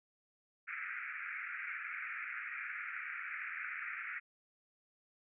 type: band-pass noise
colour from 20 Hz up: white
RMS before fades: -43 dBFS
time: 0.67-4.2 s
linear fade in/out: 20 ms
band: 1300 to 2400 Hz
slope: 96 dB/octave
effects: none